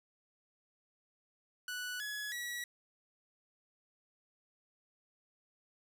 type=tone with pitch steps; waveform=sawtooth; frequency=1480 / 1690.3 / 1930.4 Hz; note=F#6 / G#6 / B6; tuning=0 / +30 / -40 cents; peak=-35 dBFS; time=1.68-2.64 s; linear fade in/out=2 ms; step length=320 ms; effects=none